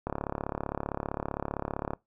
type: click train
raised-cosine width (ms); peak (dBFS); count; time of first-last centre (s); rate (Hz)
1; -17; 67; 0.07-1.934; 35.4
effects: noise-tail reverb RT60 0.2 s tail -22 dB re dry